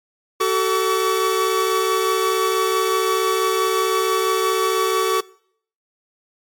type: tone cluster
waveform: 45% pulse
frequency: 377.7 / 442.3 / 1139 Hz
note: F#4 / A4 / C#6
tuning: +36 / +9 / +47 cents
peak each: -21 dBFS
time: 0.4-5.21 s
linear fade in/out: 10 ms
effects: noise-tail reverb RT60 0.6 s tail -22 dB re dry + MP3 96 kbps